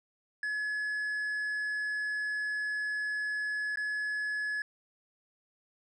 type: tone with dropouts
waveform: triangle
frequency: 1700 Hz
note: G#6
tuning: 40 cents sharp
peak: -29 dBFS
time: 0.43-4.62 s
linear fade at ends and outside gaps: 2 ms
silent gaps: 3.758-3.772 s
effects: resampled to 22050 Hz